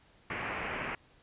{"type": "low-pass noise", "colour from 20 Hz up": "white", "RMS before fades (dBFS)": -37, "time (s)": [0.3, 0.95], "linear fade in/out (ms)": 2, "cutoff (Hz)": 2600, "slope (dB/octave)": 48, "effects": ["pink hiss -63 dBFS RMS until 1.22 s", "resampled to 8000 Hz"]}